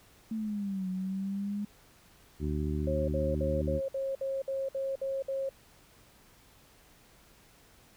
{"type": "exponential two-way sweep", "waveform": "sine", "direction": "down then up", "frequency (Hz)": [224.5, 184.6, 206.9], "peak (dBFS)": -31, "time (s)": [0.31, 1.65], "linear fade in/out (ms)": 5, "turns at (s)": 0.89}
{"type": "harmonic tone", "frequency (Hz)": 74.9, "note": "D2", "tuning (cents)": 35, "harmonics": [1, 2, 3, 4, 5], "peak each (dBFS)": [-32, -35, -37, -38, -39], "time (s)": [2.39, 3.81], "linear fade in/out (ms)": 50}
{"type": "tone bursts", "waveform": "sine", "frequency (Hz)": 540, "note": "C#5", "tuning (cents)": -45, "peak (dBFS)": -30, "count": 10, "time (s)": [2.87, 5.492], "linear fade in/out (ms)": 5, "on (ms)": 210, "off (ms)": 58}
{"effects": ["pink hiss -60 dBFS RMS until 7.96 s"]}